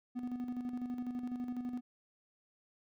triangle tone with tremolo, 246.9 Hz, B3, in tune, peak -33 dBFS, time 0.15-1.81 s, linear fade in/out 20 ms, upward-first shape square, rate 12 Hz, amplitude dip 50%, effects none

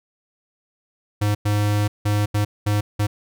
square tone bursts at uneven times, 103.83 Hz, G#2, in tune, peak -18 dBFS, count 6, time 1.21-1.35 / 1.45-1.88 / 2.05-2.26 / 2.34-2.45 / 2.66-2.81 / 2.99-3.07 s, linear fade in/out 10 ms, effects none

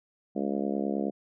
harmonic tone, 69.6 Hz, C#2, 8 cents sharp, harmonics 3 / 4 / 5 / 6 / 7 / 8 / 9 / 10, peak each -31 / -33 / -35 / -37 / -38 / -39 / -40 / -41 dBFS, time 0.35-1.11 s, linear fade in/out 20 ms, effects none

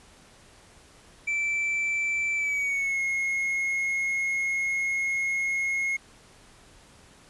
triangle tone with pitch glide, 2330 to 2161 Hz, D7 to C#7, -14 to -45 cents, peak -23 dBFS, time 1.27-5.97 s, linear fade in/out 10 ms, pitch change -131 cents, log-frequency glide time 2.35-3.01 s, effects pink hiss -54 dBFS RMS until 7.29 s + resampled to 24000 Hz

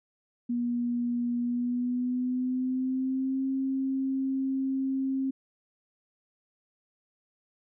sine tone with pitch glide, 240.5 to 266.9 Hz, B3 to C4, -46 to +35 cents, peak -26 dBFS, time 0.49-5.31 s, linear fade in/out 10 ms, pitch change +181 cents, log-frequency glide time 1.39-3.45 s, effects none

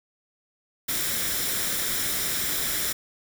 white noise with comb filter, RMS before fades -27 dBFS, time 0.88-2.93 s, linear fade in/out 10 ms, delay 0.55 ms, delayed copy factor +0.5, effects none

